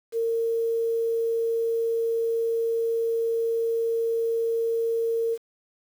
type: tone with quantisation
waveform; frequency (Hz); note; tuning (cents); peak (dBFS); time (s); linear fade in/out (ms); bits
sine; 458.2; A#4; -30; -22; 0.12-5.38; 50; 8
effects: none